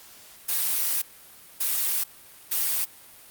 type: noise bursts at uneven times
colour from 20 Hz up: blue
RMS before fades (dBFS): -25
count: 3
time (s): 0.48-1.02 / 1.6-2.04 / 2.51-2.85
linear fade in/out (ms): 10
effects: white hiss -49 dBFS RMS until 3.3 s + Opus 48 kbps